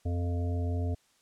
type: harmonic tone with a mistuned harmonic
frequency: 87.31 Hz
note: F2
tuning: in tune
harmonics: 1 / 3 / 5 / 7 / 8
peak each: -28 / -38 / -42 / -45 / -46 dBFS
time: 0.05-0.95 s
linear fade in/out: 10 ms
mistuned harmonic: 3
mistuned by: -23 cents
effects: white hiss -67 dBFS RMS until 1.21 s + low-pass 9000 Hz 12 dB/octave